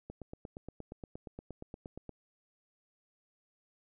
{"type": "click train", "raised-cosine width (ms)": 2, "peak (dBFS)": -30, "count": 18, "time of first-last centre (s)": [0.1, 2.093], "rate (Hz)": 8.53, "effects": []}